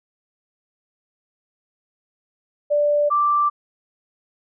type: tone pair in turn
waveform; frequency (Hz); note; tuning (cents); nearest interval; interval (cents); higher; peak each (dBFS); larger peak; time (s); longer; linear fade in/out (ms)
sine; 587.3 / 1174.6; D5 / D6; 0 / 0; octave; 1200; second; -15; neither; 2.7-3.1 / 3.1-3.5; neither; 20
effects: none